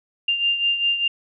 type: beating tone pair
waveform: sine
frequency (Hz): 2794 / 2799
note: F7 / F7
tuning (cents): 0 / +3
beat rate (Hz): 5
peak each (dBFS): -19 / -26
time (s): 0.28-1.08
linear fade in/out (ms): 5
effects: none